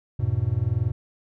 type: chord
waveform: triangle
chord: E major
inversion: none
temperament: just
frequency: 82.41 / 103.01 / 123.61 Hz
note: E2 / G#2 / B2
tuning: 0 / -14 / +2 cents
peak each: -28 / -22 / -23 dBFS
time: 0.19-0.92 s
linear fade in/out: 10 ms
effects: none